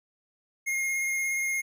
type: tone with vibrato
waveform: square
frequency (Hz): 2140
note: C7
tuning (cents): +38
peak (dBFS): -27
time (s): 0.66-1.62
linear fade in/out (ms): 20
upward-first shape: triangle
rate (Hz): 17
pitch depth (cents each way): 18
effects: none